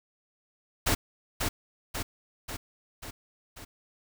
pink noise with echo, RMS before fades -25 dBFS, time 0.86-0.95 s, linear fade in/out 10 ms, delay 540 ms, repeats 5, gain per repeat -4 dB, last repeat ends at 3.65 s, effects none

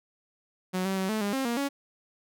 sawtooth tone with pitch steps, 184.6 / 192 / 189.6 / 217.3 / 202.7 / 267.2 / 236.2 / 279.6 Hz, F#3 / G3 / F#3 / A3 / G#3 / C4 / A#3 / C#4, -4 / -36 / +43 / -21 / -42 / +36 / +23 / +15 cents, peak -23 dBFS, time 0.73-1.69 s, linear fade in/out 20 ms, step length 120 ms, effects none

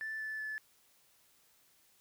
triangle tone with pitch steps, 1760 / 1746.8 / 1733.8 Hz, A6 / A6 / A6, 0 / -13 / -26 cents, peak -34 dBFS, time 0.01-0.58 s, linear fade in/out 0 ms, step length 190 ms, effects tanh soft clip ceiling -34 dBFS + white hiss -68 dBFS RMS until 2 s

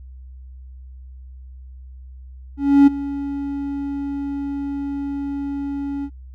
triangle tone with ADSR envelope, 280.7 Hz, C#4, 22 cents sharp, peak -4 dBFS, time 2.57-6.1 s, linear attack 300 ms, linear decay 15 ms, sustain -17 dB, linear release 60 ms, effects added 64 Hz sine -36 dBFS peak until 6.34 s

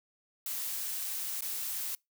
blue noise with dropouts, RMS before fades -36 dBFS, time 0.46-1.95 s, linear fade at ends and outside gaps 2 ms, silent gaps 1.409-1.421 s, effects noise-tail reverb RT60 0.2 s tail -26 dB re dry

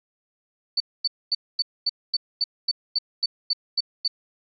sine tone bursts, 4500 Hz, C#8, 25 cents sharp, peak -19 dBFS, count 13, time 0.77-4.079 s, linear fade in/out 5 ms, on 33 ms, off 240 ms, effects none

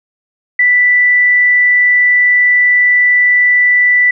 sine tone, 1975.5 Hz, B6, in tune, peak -6 dBFS, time 0.59-4.11 s, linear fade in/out 5 ms, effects none

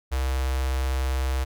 square tone with notch filter, 65.41 Hz, C2, in tune, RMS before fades -25 dBFS, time 0.11-1.45 s, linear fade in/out 20 ms, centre 220 Hz, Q 0.56, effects none

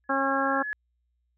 sine tone with exponential growth, 1700 Hz, G#6, 40 cents sharp, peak -27 dBFS, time 0.04-0.73 s, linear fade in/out 0 ms, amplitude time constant 150 ms
harmonic tone, 272 Hz, C#4, 33 cents flat, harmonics 1 / 2 / 3 / 4 / 5 / 6, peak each -30 / -30 / -30 / -30 / -30 / -30 dBFS, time 0.09-0.63 s, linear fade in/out 10 ms
effects added 60 Hz sine -70 dBFS peak until 1.37 s

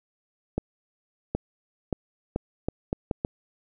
accelerating click train, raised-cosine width 2 ms, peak -12 dBFS, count 8, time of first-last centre 0.58-3.249 s, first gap 770 ms, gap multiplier 0.75, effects none

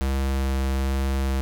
square tone with vibrato, 67 Hz, C2, 42 cents sharp, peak -22 dBFS, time 0.01-1.41 s, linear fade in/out 0 ms, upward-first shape sine, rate 1.2 Hz, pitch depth 8 cents each way, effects 9-bit

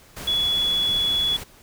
sine tone in noise, 3392 Hz, G#7, 36 cents sharp, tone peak -19 dBFS, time 0.27-1.37 s, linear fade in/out 10 ms, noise pink, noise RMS -35 dBFS, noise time 0.16-1.44 s, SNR +13 dB, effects pink hiss -51 dBFS RMS until 1.62 s

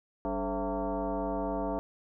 sine tone with frequency modulation, 191 Hz, G3, 45 cents flat, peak -29 dBFS, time 0.25-1.79 s, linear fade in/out 0 ms, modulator 239 Hz, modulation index 3.1, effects none

